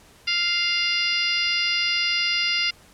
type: harmonic tone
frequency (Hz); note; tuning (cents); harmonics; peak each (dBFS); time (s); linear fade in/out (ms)
698.5; F5; 0; 2 / 3 / 4 / 5 / 6 / 7 / 8; -33 / -26 / -25 / -33 / -33 / -25 / -37; 0.27-2.71; 10
effects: pink hiss -52 dBFS RMS until 2.93 s + low-pass 12000 Hz 12 dB/octave